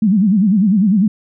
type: tone with vibrato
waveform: sine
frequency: 200.6 Hz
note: G3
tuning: 40 cents sharp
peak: -9 dBFS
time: 0.02-1.08 s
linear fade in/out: 5 ms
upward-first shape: sine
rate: 10 Hz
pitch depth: 190 cents each way
effects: none